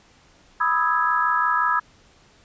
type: chord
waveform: sine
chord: E major seventh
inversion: second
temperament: equal with one note detuned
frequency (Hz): 987.8 / 1244.5 / 1310.2 / 1661.2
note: B5 / D#6 / E6 / G#6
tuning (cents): 0 / 0 / -11 / 0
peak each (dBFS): -23 / -24 / -23 / -24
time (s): 0.6-1.8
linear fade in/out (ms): 10
effects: pink hiss -55 dBFS RMS until 2.44 s + resampled to 16000 Hz